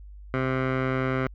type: tone with low-pass filter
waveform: 15% pulse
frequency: 130.81 Hz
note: C3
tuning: in tune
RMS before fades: -26 dBFS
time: 0.34-1.27 s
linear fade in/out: 0 ms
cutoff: 1800 Hz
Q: 2.3
effects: added 50 Hz sine -41 dBFS peak until 1.34 s